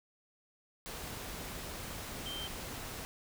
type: tone in noise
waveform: sine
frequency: 3136 Hz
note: G7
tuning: in tune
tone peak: -40 dBFS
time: 2.26-2.47 s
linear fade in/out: 0 ms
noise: pink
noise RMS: -43 dBFS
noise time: 0.86-3.05 s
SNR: 0 dB
effects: none